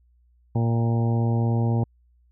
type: harmonic tone with a mistuned harmonic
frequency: 116.3 Hz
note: A#2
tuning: 4 cents flat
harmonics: 1 / 2 / 3 / 4 / 5 / 6 / 7 / 8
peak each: -20 / -27 / -33 / -35 / -38 / -41 / -36 / -42 dBFS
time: 0.55-1.84 s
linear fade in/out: 5 ms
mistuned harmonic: 7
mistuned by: -30 cents
effects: added 60 Hz sine -57 dBFS peak until 2.31 s